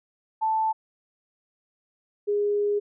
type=tone pair in turn; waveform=sine; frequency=880 / 411.5 Hz; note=A5 / G#4; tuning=0 / -16 cents; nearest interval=octave + minor second; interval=1316 cents; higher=first; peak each=-21 dBFS; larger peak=neither; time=0.41-0.73 / 2.27-2.8 s; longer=second; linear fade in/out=20 ms; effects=none